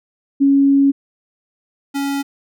sine / square tone pair in turn, 277.2 / 279.1 Hz, C#4 / C#4, 0 / +12 cents, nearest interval unison, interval 12 cents, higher second, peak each -9 / -19 dBFS, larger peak first, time 0.4-0.92 / 1.94-2.23 s, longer first, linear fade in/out 20 ms, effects none

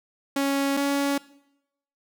sawtooth tone pair in turn, 277.2 / 280.9 Hz, C#4 / C#4, 0 / +23 cents, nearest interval unison, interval 23 cents, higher second, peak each -18 dBFS, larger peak neither, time 0.36-0.77 / 0.77-1.18 s, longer neither, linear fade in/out 5 ms, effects noise-tail reverb RT60 0.8 s tail -20 dB re dry

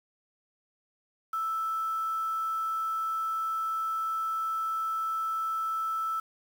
sine tone with quantisation, 1318.5 Hz, E6, in tune, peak -28 dBFS, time 1.33-6.2 s, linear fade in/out 5 ms, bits 8, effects none

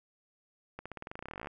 accelerating click train, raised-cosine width 0.5 ms, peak -26 dBFS, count 22, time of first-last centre 0.79-1.472 s, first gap 66 ms, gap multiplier 0.92, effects none

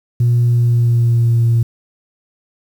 sine tone with pitch glide, 120 to 116.45 Hz, B2 to A#2, -49 to -1 cents, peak -8 dBFS, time 0.2-1.63 s, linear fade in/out 5 ms, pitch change -52 cents, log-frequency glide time 0.46-1.42 s, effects tanh soft clip ceiling -7 dBFS + 7-bit

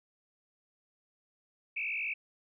sine tone with frequency modulation, 2455 Hz, D#7, 24 cents flat, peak -32 dBFS, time 1.76-2.14 s, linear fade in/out 10 ms, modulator 55.7 Hz, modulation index 3.8, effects none

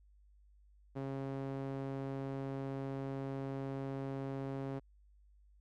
sawtooth tone with band-pass filter, 135.9 Hz, C#3, 34 cents flat, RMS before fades -40 dBFS, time 0.95-4.8 s, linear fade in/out 20 ms, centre 370 Hz, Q 0.73, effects added 50 Hz sine -61 dBFS peak until 5.6 s + MP3 96 kbps

